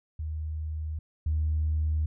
sine tone pair in turn, 77.78 / 77.43 Hz, D#2 / D#2, 0 / -8 cents, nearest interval unison, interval 8 cents, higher first, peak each -30 / -23 dBFS, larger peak second, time 0.19-0.99 / 1.26-2.06 s, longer neither, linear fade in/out 5 ms, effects tanh soft clip ceiling -19 dBFS

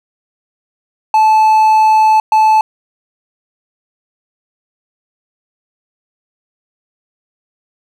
triangle tone bursts at uneven times, 870 Hz, A5, 20 cents flat, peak -4 dBFS, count 2, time 1.14-2.2 / 2.32-2.61 s, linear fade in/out 2 ms, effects none

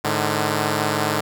5% pulse tone pair together, 106.65 / 150.3 Hz, G#2 / D3, +46 / +40 cents, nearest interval tritone, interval 594 cents, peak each -11 dBFS, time 0.04-1.21 s, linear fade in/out 10 ms, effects none

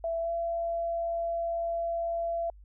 sine tone with pitch glide, 665 to 675.5 Hz, E5 to E5, +15 to +42 cents, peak -28 dBFS, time 0.04-2.5 s, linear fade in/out 2 ms, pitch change +27 cents, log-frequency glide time 0.2-0.31 s, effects added 50 Hz sine -49 dBFS peak until 2.64 s

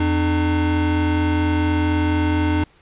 square tone pair together, 86 / 302.3 Hz, F2 / D#4, -26 / -50 cents, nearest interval octave + minor seventh, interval 2176 cents, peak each -20 dBFS, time 0-2.64 s, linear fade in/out 5 ms, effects pink hiss -54 dBFS RMS until 2.81 s + resampled to 8000 Hz

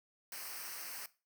white noise with comb filter, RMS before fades -45 dBFS, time 0.32-1.06 s, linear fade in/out 2 ms, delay 0.28 ms, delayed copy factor -0.75, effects noise-tail reverb RT60 0.3 s tail -17 dB re dry

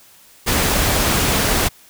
pink noise, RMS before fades -17 dBFS, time 0.46-1.69 s, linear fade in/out 20 ms, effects white hiss -48 dBFS RMS until 1.89 s

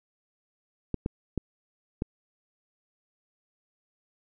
clicks, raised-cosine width 3 ms, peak -15 dBFS, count 4, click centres 0.943 / 1.061 / 1.377 / 2.021 s, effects none

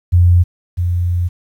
sine tone pair in turn, 88 / 88 Hz, F2 / F2, +14 / +14 cents, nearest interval unison, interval 0 cents, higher neither, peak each -6 / -13 dBFS, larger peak first, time 0.12-0.44 / 0.77-1.29 s, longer second, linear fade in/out 20 ms, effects 8-bit

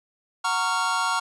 square chord, Gb major seventh, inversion none, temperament just, 740 / 925 / 1110 / 1387.5 Hz, Gb5 / Bb5 / Db6 / F6, 0 / -14 / +2 / -12 cents, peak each -33 / -28 / -28 / -27 dBFS, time 0.44-1.2 s, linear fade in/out 10 ms, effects resampled to 22050 Hz

